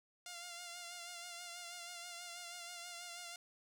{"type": "tone with vibrato", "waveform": "5% pulse", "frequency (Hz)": 698.5, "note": "F5", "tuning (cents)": 0, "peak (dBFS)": -35, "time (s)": [0.26, 3.36], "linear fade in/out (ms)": 2, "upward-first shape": "sine", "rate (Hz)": 6.2, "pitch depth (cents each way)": 35, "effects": []}